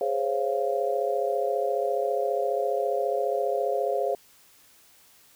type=chord; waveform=sine; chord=Db major seventh; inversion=second; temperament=just; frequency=415.8 / 519.7 / 554.4 / 693 Hz; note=Ab4 / C5 / Db5 / F5; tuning=+2 / -12 / 0 / -14 cents; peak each=-29 dBFS; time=0.01-4.15 s; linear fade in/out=2 ms; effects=white hiss -57 dBFS RMS until 5.35 s